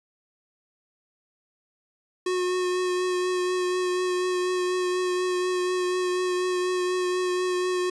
square tone with vibrato, 363.7 Hz, F#4, 30 cents flat, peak -24 dBFS, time 2.26-7.9 s, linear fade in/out 5 ms, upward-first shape triangle, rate 4.1 Hz, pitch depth 18 cents each way, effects resampled to 22050 Hz

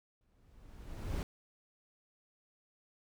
brown noise with exponential growth, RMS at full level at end -33 dBFS, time 0.21-1.23 s, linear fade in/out 1 ms, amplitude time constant 220 ms, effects none

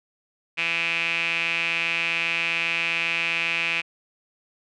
sawtooth tone with band-pass filter, 167.5 Hz, E3, 28 cents sharp, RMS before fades -25 dBFS, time 0.57-3.82 s, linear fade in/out 20 ms, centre 2500 Hz, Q 7.9, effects resampled to 22050 Hz

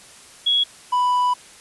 sine / triangle tone pair in turn, 3343 / 990.2 Hz, G#7 / B5, +11 / +4 cents, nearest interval octave + major sixth, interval 2107 cents, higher first, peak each -15 / -14 dBFS, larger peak second, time 0.46-0.64 / 0.92-1.34 s, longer second, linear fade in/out 10 ms, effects white hiss -45 dBFS RMS until 1.6 s + resampled to 24000 Hz

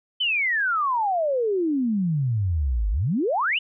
sine exponential two-way sweep, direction down then up, 3100 to 47.95 to 3100 Hz, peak -20 dBFS, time 0.2-3.59 s, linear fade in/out 10 ms, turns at 2.9 s, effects none

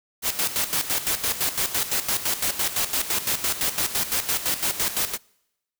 white noise with tremolo, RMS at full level -23 dBFS, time 0.22-5.18 s, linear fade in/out 50 ms, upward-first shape square, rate 5.9 Hz, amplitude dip 70%, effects noise-tail reverb RT60 0.9 s tail -26 dB re dry

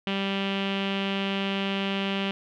sawtooth tone with low-pass filter, 196 Hz, G3, in tune, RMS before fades -28 dBFS, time 0.07-2.31 s, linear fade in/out 0 ms, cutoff 3000 Hz, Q 5.2, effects none

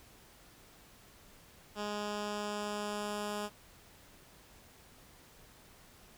10% pulse tone with low-pass filter sweep, 207.7 Hz, G#3, in tune, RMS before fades -38 dBFS, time 1.75-3.5 s, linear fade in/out 50 ms, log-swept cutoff 6000 to 11000 Hz, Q 1.1, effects pink hiss -59 dBFS RMS until 6.17 s

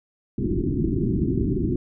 white low-pass noise, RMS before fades -23 dBFS, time 0.38-1.76 s, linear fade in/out 2 ms, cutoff 380 Hz, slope 96 dB/octave, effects none

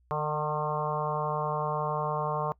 harmonic tone with a mistuned harmonic, 150.9 Hz, D3, 47 cents sharp, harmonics 1 / 3 / 4 / 5 / 6 / 7 / 8 / 9, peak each -34 / -35 / -35 / -36 / -35 / -33 / -41 / -47 dBFS, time 0.11-2.52 s, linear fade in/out 0 ms, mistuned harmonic 7, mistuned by +22 cents, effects noise-tail reverb RT60 0.1 s tail -22 dB re dry + added 61 Hz sine -62 dBFS peak until 2.59 s

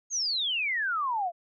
sine exponential sweep, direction down, 6645 to 663 Hz, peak -26 dBFS, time 0.1-1.32 s, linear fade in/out 50 ms, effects none

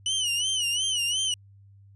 sawtooth tone with vibrato, 2960 Hz, F#7, in tune, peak -21 dBFS, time 0.06-1.34 s, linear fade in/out 2 ms, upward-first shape sine, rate 2.8 Hz, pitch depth 110 cents each way, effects added 99 Hz sine -50 dBFS peak until 1.95 s + resampled to 24000 Hz

